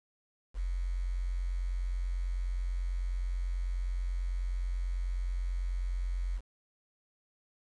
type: tone with quantisation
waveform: sine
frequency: 44.63 Hz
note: F1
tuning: 38 cents sharp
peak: -30 dBFS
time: 0.54-6.41 s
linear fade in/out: 50 ms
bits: 9
effects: resampled to 22050 Hz